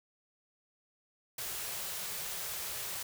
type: band-stop noise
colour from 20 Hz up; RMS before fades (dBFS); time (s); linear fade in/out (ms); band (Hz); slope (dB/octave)
white; -39; 1.38-3.03; 5; 200 to 340; 96
effects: none